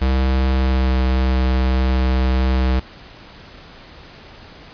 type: tone with pitch glide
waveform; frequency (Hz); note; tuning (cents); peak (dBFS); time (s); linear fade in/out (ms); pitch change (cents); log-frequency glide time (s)
square; 65.41 to 64.4; C2 to C2; 0 to -27; -15; 0.01-2.8; 10; -27; 0.51-0.98
effects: pink hiss -41 dBFS RMS until 4.73 s + resampled to 11025 Hz